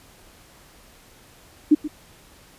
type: tone with echo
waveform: sine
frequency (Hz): 301.7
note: D4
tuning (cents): +47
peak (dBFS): -9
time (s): 1.71-1.75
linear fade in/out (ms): 10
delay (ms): 130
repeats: 1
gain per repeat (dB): -15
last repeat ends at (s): 1.88
effects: pink hiss -51 dBFS RMS until 2.58 s + resampled to 32000 Hz

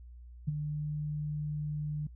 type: tone with ADSR envelope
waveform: sine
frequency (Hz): 149.9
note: D3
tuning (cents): +36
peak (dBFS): -25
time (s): 0.47-2.07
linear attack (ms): 15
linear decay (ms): 20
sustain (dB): -7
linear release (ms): 5
effects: noise-tail reverb RT60 0.1 s tail -21 dB re dry + added 60 Hz sine -47 dBFS peak until 2.15 s

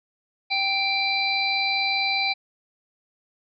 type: harmonic tone with a mistuned harmonic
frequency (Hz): 784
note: G5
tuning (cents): 0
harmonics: 1 / 3 / 5 / 6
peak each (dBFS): -28 / -24 / -26 / -32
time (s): 0.5-2.34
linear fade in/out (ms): 20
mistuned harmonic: 5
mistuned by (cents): +49
effects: none

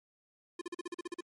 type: tone bursts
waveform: square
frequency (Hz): 349.2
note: F4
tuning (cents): 0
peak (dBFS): -37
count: 10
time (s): 0.59-1.208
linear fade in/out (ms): 5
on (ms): 24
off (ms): 42
effects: MP3 48 kbps

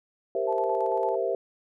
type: chord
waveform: sine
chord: C dominant seventh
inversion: second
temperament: equal with one note detuned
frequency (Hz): 392 / 466.2 / 523.3 / 663.1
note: G4 / Bb4 / C5 / E5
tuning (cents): 0 / 0 / 0 / +10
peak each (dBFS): -30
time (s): 0.35-1.35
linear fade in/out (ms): 2
type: tone with tremolo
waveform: sine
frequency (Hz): 870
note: A5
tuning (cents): -20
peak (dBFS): -27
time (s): 0.47-1.16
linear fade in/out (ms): 20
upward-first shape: square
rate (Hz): 8.9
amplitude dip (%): 40
effects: none

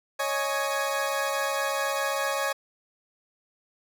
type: chord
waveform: 20% pulse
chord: C# suspended second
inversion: none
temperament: equal with one note detuned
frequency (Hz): 554.4 / 622.3 / 834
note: C#5 / D#5 / G#5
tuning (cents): 0 / 0 / +7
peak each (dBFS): -23 / -28 / -27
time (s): 0.19-2.53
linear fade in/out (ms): 10
effects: none

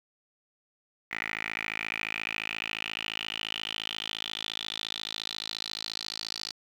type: tone with band-pass filter sweep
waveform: 10% pulse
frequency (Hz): 54.3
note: A1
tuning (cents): -22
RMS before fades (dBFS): -36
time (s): 1.11-6.52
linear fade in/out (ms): 5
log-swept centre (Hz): 2100 to 4600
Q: 6.3
effects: 10-bit

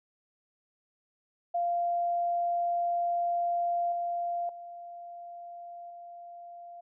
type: tone with level steps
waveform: sine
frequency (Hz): 694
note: F5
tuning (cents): -11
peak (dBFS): -26 / -29 / -41 / -43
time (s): 1.54-6.81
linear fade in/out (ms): 10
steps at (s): 3.92 / 4.49 / 5.9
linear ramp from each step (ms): 2
effects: none

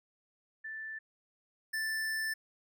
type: tone pair in turn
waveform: sine / square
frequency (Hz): 1763 / 1763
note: A6 / A6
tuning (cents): +3 / +3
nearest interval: unison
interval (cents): 0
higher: neither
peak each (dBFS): -39 / -33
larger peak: second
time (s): 0.64-0.99 / 1.73-2.34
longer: second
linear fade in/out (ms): 10
effects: none

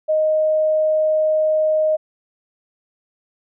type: tone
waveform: sine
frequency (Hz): 622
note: D#5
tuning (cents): -1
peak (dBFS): -14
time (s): 0.08-1.97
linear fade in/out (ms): 20
effects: none

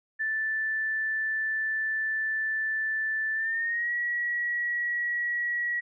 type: tone with pitch glide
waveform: sine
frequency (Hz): 1760 to 1919.3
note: A6 to B6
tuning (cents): 0 to -50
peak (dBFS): -26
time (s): 0.19-5.81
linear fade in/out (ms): 20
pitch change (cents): +150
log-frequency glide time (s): 3.34-3.93
effects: none

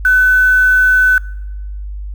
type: tone with quantisation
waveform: sine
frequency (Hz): 1507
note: F#6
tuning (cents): +31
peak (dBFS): -7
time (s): 0.05-1.18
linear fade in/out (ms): 2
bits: 5
effects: noise-tail reverb RT60 1.0 s tail -23 dB re dry + added 50 Hz sine -22 dBFS peak until 2.14 s

